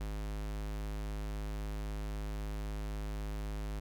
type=tone; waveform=square; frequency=51.9 Hz; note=G#1; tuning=in tune; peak=-37 dBFS; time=0-3.8 s; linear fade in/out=10 ms; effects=none